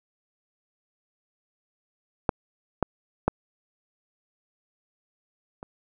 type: clicks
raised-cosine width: 1 ms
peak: -6 / -7 / -6 / -24 dBFS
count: 4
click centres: 2.292 / 2.827 / 3.28 / 5.629 s
effects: none